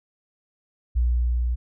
sine tone with level ramp, 60.2 Hz, B1, 44 cents flat, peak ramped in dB -17 to -21 dBFS, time 0.95-1.56 s, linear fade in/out 20 ms, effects none

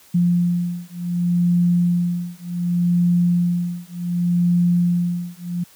sine beating tone pair, 174.61 / 175.28 Hz, F3 / F3, 0 / +7 cents, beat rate 0.67 Hz, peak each -19 dBFS, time 0.14-5.64 s, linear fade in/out 10 ms, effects white hiss -50 dBFS RMS until 5.75 s + high-pass 60 Hz 12 dB/octave

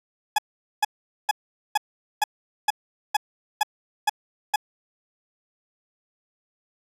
40% pulse tone bursts, 844 Hz, G#5, 28 cents sharp, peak -16 dBFS, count 10, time 0.36-4.56 s, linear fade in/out 5 ms, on 24 ms, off 440 ms, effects resampled to 32000 Hz

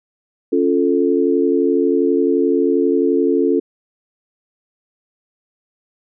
sine chord, Db augmented, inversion none, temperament equal, 277.2 / 349.2 / 440 Hz, Db4 / F4 / A4, 0 / 0 / 0 cents, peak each -17 dBFS, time 0.52-3.6 s, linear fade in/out 10 ms, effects none

